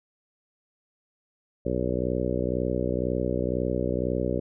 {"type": "harmonic tone", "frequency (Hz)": 62, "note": "B1", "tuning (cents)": 7, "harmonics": [1, 2, 3, 4, 5, 6, 7, 8, 9], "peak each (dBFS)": [-33, -33, -33, -33, -33, -33, -33, -33, -33], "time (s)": [1.65, 4.4], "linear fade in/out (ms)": 10, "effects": []}